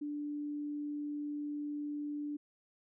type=tone; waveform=sine; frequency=293.7 Hz; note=D4; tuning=in tune; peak=-36 dBFS; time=0.01-2.37 s; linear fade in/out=10 ms; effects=none